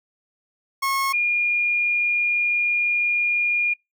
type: tone pair in turn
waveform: 30% pulse / sine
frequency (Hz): 1089 / 2422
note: C#6 / D#7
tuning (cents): -31 / -47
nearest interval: octave + major second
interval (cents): 1384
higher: second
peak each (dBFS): -18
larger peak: neither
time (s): 0.82-1.13 / 1.13-3.74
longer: second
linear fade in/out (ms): 10
effects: noise-tail reverb RT60 0.2 s tail -26 dB re dry